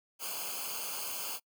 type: noise with comb filter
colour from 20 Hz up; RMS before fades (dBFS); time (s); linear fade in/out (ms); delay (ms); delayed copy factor
white; -38; 0.19-1.4; 50; 0.53; -1
effects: noise-tail reverb RT60 0.1 s tail -26 dB re dry